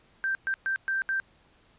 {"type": "tone bursts at uneven times", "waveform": "sine", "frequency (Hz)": 1568, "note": "G6", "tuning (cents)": 0, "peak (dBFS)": -25, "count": 5, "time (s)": [[0.24, 0.35], [0.47, 0.54], [0.66, 0.76], [0.88, 1.02], [1.09, 1.2]], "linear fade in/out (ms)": 0, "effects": ["pink hiss -62 dBFS RMS until 1.78 s", "resampled to 8000 Hz"]}